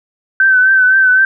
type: tone with vibrato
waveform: sine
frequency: 1532 Hz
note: G6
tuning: 40 cents flat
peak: -6 dBFS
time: 0.4-1.25 s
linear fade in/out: 2 ms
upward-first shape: triangle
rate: 3.9 Hz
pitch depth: 48 cents each way
effects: none